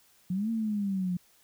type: exponential two-way sweep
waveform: sine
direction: up then down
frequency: 175.8 to 230 to 175.8 Hz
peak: -27 dBFS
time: 0.3-1.17 s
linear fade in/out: 5 ms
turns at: 0.5 s
effects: white hiss -63 dBFS RMS until 1.43 s